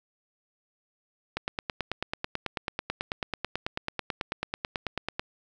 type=click train; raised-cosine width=0.3 ms; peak=-13 dBFS; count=36; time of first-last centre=1.37-5.195 s; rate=9.15 Hz; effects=none